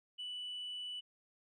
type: tone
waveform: sine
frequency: 2968 Hz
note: F#7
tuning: 5 cents sharp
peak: -39 dBFS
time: 0.18-1.01 s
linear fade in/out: 20 ms
effects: tanh soft clip ceiling -38 dBFS